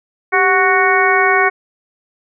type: harmonic tone with a mistuned harmonic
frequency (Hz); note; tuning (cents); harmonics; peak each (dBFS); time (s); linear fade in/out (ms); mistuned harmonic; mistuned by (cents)
370; F#4; 0; 1 / 2 / 3 / 4 / 5 / 6; -17 / -17 / -17 / -17 / -17 / -17; 0.32-1.5; 20; 1; +100
effects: none